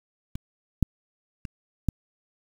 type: clicks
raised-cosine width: 5 ms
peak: -21 / -7 / -23 / -10 dBFS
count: 4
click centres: 0.355 / 0.827 / 1.452 / 1.887 s
effects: 7-bit